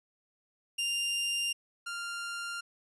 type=tone pair in turn; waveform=sawtooth; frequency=2794 / 1393.8 Hz; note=F7 / F6; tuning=0 / -4 cents; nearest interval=octave; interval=1204 cents; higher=first; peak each=-26 / -32 dBFS; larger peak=first; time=0.78-1.53 / 1.86-2.61 s; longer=neither; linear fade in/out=10 ms; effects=resampled to 24000 Hz

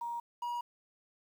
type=tone pair in turn; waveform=sine / triangle; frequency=943 / 958.4 Hz; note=A#5 / A#5; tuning=+20 / +48 cents; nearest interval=unison; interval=28 cents; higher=second; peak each=-35 / -32 dBFS; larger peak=second; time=0.01-0.2 / 0.42-0.61 s; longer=neither; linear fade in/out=5 ms; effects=10-bit

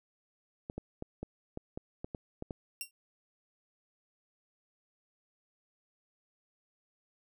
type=clicks; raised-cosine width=2 ms; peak=-25 dBFS; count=10; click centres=0.699 / 0.78 / 1.024 / 1.23 / 1.574 / 1.775 / 2.045 / 2.148 / 2.424 / 2.508 s
type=tone with exponential decay; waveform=10% pulse; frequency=2752 Hz; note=F7; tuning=26 cents flat; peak=-24 dBFS; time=2.81-2.91 s; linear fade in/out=1 ms; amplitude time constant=20 ms
effects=none

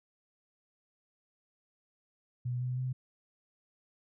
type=tone with pitch steps; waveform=sine; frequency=123.47 / 125.85 / 128.27 Hz; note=B2 / B2 / C3; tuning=0 / +33 / -34 cents; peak=-31 dBFS; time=2.45-2.93 s; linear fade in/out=10 ms; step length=160 ms; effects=none

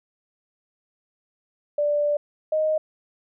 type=tone pair in turn; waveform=sine; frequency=587.3 / 622.2 Hz; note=D5 / D#5; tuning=0 / 0 cents; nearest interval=minor second; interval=100 cents; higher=second; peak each=-19 / -19 dBFS; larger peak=neither; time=1.78-2.17 / 2.52-2.78 s; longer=first; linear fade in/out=5 ms; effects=none

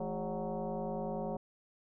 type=tone with frequency modulation; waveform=sine; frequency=164.81 Hz; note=E3; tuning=in tune; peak=-34 dBFS; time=0-1.37 s; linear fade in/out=5 ms; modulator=190 Hz; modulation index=3.4; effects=none

